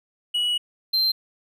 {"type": "tone pair in turn", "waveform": "triangle", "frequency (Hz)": [2924, 4135], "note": ["F#7", "C8"], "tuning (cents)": [-21, -21], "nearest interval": "tritone", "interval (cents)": 600, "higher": "second", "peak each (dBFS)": [-19, -17], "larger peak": "second", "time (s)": [[0.34, 0.58], [0.93, 1.12]], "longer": "first", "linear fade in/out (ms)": 10, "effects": []}